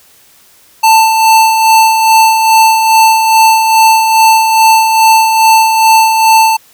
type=tone with tremolo; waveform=square; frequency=888 Hz; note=A5; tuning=16 cents sharp; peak=-3 dBFS; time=0.83-6.57 s; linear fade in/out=10 ms; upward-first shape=sine; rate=2.4 Hz; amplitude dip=45%; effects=white hiss -44 dBFS RMS until 6.73 s